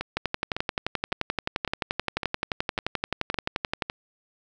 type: two click trains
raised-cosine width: 0.3 ms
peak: -13 / -9 dBFS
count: 8 / 43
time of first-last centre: 0.01-3.899 / 0.17-3.822 s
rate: 1.8 / 11.5 Hz
effects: none